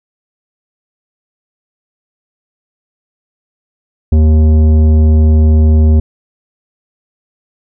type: tone with tanh clipping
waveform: sine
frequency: 77.78 Hz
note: D#2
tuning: in tune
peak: -6 dBFS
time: 4.12-6 s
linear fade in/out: 5 ms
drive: 12 dB
effects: none